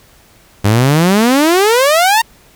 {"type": "exponential sweep", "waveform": "sawtooth", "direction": "up", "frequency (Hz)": [98, 939], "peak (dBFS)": -4, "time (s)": [0.64, 2.22], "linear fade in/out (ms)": 10, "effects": ["pink hiss -46 dBFS RMS until 2.55 s"]}